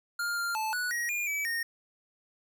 square tone with pitch steps, 1406 / 1395 / 873 / 1473 / 1893 / 2417 / 2296 / 1847 Hz, F6 / F6 / A5 / F#6 / A#6 / D7 / D7 / A#6, +11 / -2 / -14 / -8 / +26 / +49 / -40 / -16 cents, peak -30 dBFS, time 0.19-1.63 s, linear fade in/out 5 ms, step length 180 ms, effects none

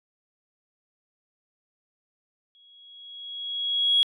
sine tone with exponential growth, 3322 Hz, G#7, in tune, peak -15 dBFS, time 2.55-4.03 s, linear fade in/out 0 ms, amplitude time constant 320 ms, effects tanh soft clip ceiling -11 dBFS

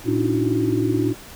sine tone cluster, 114 / 284.8 / 303.4 / 326.5 / 367.2 Hz, A#2 / C#4 / D#4 / E4 / F#4, -38 / +47 / -44 / -17 / -13 cents, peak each -24 dBFS, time 0.04-1.15 s, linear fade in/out 50 ms, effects pink hiss -41 dBFS RMS until 1.35 s

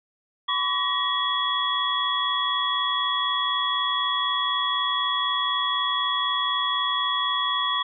sine tone cluster, 1010 / 1134 / 1903 / 3354 Hz, B5 / C#6 / A#6 / G#7, +39 / +39 / +35 / +16 cents, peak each -30 / -26 / -32 / -25 dBFS, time 0.48-7.83 s, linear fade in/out 10 ms, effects none

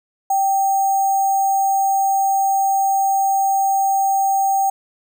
sine tone with sample-and-hold, 780 Hz, G5, 9 cents flat, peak -14 dBFS, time 0.3-4.7 s, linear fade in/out 5 ms, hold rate 7350 Hz, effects none

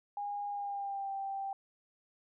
sine tone with pitch glide, 816 to 784.1 Hz, G#5 to G5, -31 to 0 cents, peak -35 dBFS, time 0.17-1.53 s, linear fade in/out 2 ms, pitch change -69 cents, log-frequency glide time 0.49-1.11 s, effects none

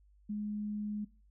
sine tone, 209.2 Hz, G#3, 13 cents sharp, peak -34 dBFS, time 0.29-1.05 s, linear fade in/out 10 ms, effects noise-tail reverb RT60 0.4 s tail -22 dB re dry + added 50 Hz sine -61 dBFS peak until 1.3 s

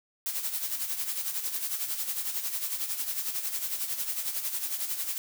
blue noise with tremolo, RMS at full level -30 dBFS, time 0.26-5.18 s, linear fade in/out 0 ms, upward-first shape sine, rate 11 Hz, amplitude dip 60%, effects none

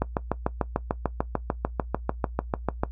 click train, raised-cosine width 1 ms, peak -9 dBFS, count 20, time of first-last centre 0.02-2.835 s, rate 6.75 Hz, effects noise-tail reverb RT60 0.1 s tail -17 dB re dry + added 59 Hz sine -34 dBFS peak until 2.91 s

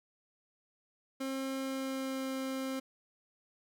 30% pulse tone with pitch glide, 267.2 to 264.9 Hz, C4 to C4, +36 to +22 cents, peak -32 dBFS, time 1.2-2.8 s, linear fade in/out 10 ms, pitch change -14 cents, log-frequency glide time 1.6-2.3 s, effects none

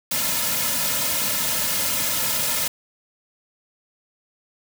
white noise with comb filter, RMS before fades -23 dBFS, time 0.11-2.68 s, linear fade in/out 5 ms, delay 2.6 ms, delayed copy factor -0.9, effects none

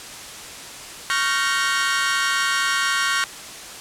sawtooth chord, G half-diminished seventh, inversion second, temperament equal with one note detuned, 1108.7 / 1396.9 / 1541 / 1864.7 Hz, Db6 / F6 / G6 / Bb6, 0 / 0 / -30 / 0 cents, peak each -21 dBFS, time 1.1-3.24 s, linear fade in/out 0 ms, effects white hiss -36 dBFS RMS until 3.8 s + low-pass 9000 Hz 12 dB/octave

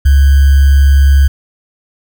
sine tone with sample-and-hold, 69.3 Hz, C#2, in tune, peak -3 dBFS, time 0.05-1.28 s, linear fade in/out 10 ms, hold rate 1575 Hz, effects none

